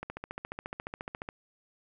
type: click train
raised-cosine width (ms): 0.5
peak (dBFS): -22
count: 19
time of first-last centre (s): 0.03-1.289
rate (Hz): 14.3
effects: none